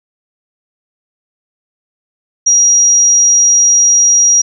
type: tone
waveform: sine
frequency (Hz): 5730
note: F8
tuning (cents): +44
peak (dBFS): -5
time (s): 2.46-4.42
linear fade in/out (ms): 10
effects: none